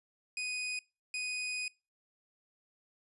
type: tone bursts at uneven times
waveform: sawtooth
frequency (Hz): 2489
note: D#7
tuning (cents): 0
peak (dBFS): -31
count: 2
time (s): 0.37-0.79 / 1.14-1.68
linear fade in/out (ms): 2
effects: noise-tail reverb RT60 0.3 s tail -25 dB re dry + resampled to 24000 Hz